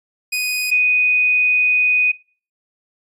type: tone pair in turn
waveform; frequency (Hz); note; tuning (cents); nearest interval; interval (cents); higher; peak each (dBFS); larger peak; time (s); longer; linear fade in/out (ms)
sawtooth / sine; 2489 / 2489; D#7 / D#7; 0 / 0; unison; 0; neither; -15 / -12; second; 0.32-0.71 / 0.71-2.12; second; 10
effects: noise-tail reverb RT60 0.4 s tail -21 dB re dry + resampled to 32000 Hz